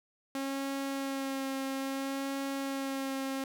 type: tone with vibrato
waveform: sawtooth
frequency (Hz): 271.5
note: C#4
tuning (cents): -36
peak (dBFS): -29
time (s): 0.35-3.44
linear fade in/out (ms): 2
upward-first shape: sine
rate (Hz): 0.6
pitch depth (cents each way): 17
effects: none